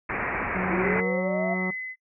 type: low-pass noise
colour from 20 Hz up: white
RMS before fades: -29 dBFS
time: 0.09-1.01 s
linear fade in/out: 10 ms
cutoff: 2400 Hz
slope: 96 dB/octave
type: harmonic tone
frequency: 185 Hz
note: F#3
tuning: in tune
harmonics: 1 / 2 / 3 / 4 / 5 / 6 / 7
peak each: -27 / -33 / -37 / -39 / -41 / -43 / -44 dBFS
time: 0.55-1.71 s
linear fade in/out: 10 ms
type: linear sweep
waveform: sine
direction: up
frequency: 324 to 695 Hz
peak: -26 dBFS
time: 0.7-1.55 s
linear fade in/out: 20 ms
type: tone with tremolo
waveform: sine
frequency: 2028 Hz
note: B6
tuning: 45 cents sharp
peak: -28 dBFS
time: 0.81-1.96 s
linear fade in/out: 50 ms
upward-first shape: triangle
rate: 1.5 Hz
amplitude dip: 60%
effects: noise-tail reverb RT60 0.1 s tail -18 dB re dry